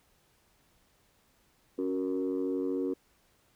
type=chord; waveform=sine; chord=F# major; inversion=second; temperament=equal; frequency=277.2 / 370 / 466.2 Hz; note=C#4 / F#4 / A#4; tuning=0 / 0 / 0 cents; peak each=-31 / -32 / -34 dBFS; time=1.78-2.94 s; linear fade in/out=10 ms; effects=tanh soft clip ceiling -23 dBFS + pink hiss -68 dBFS RMS until 3.55 s